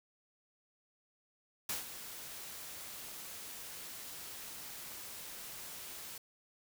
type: noise with ADSR envelope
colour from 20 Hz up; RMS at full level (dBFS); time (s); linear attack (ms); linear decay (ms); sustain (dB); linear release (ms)
white; -36; 1.69-6.18; 4; 140; -11; 4
effects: none

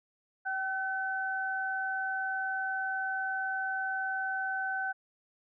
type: tone pair together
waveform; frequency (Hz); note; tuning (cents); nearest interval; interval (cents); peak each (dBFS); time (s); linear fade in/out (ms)
sine; 768 / 1519.7; G5 / F#6; -36 / +46; octave; 1182; -35 / -32; 0.45-4.93; 20
effects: none

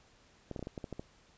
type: clicks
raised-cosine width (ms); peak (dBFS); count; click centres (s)
2; -26; 9; 0.513 / 0.562 / 0.593 / 0.627 / 0.671 / 0.778 / 0.842 / 0.927 / 0.995
effects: pink hiss -64 dBFS RMS until 1.37 s + resampled to 16000 Hz

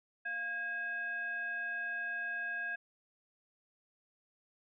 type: tone with frequency modulation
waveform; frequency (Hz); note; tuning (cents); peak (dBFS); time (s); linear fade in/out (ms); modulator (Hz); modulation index
sine; 1632; G#6; -31; -35; 0.25-2.76; 10; 934; 0.43
effects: none

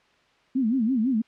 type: tone with vibrato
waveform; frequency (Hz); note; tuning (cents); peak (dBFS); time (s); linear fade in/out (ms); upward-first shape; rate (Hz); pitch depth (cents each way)
sine; 241; B3; -42; -20; 0.55-1.22; 10; sine; 6; 210
effects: white hiss -61 dBFS RMS until 1.27 s + low-pass 3000 Hz 12 dB/octave

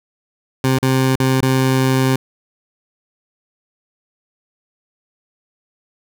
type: tone with dropouts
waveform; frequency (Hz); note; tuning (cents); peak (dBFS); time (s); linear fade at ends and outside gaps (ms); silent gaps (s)
20% pulse; 131.4; C3; +8; -8; 0.64-2.16; 2; 0.786-0.827 / 1.157-1.201 / 1.408-1.426
effects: none

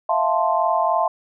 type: chord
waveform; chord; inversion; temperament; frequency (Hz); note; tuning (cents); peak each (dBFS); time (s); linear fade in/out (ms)
sine; F major seventh; third; equal with one note detuned; 655.1 / 698.5 / 880 / 1046.5; E5 / F5 / A5 / C6; -11 / 0 / 0 / 0; -22; 0.09-1.08; 5
effects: none

